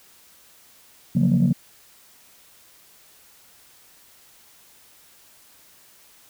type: chord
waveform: sine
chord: Gb major seventh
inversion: second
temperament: equal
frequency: 138.59 / 174.61 / 185 / 233.1 Hz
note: Db3 / F3 / Gb3 / Bb3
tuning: 0 / 0 / 0 / 0 cents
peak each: -20 dBFS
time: 1.15-1.53 s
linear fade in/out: 10 ms
effects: tanh soft clip ceiling -10 dBFS + white hiss -53 dBFS RMS until 6.29 s